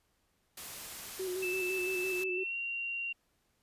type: noise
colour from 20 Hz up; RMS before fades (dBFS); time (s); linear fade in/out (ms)
white; -44; 0.57-2.24; 5
type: tone with vibrato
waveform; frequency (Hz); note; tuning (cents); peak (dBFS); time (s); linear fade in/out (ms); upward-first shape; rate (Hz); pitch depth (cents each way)
sine; 370; F#4; 0; -34; 1.19-2.44; 10; square; 5.9; 35
type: tone with pitch glide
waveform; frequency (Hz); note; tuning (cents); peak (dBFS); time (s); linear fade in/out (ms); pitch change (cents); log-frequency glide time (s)
sine; 2637 to 2759; E7 to F7; 0 to -22; -34; 1.42-3.13; 10; +78; 2.3-2.56
effects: pink hiss -75 dBFS RMS until 3.62 s + resampled to 32000 Hz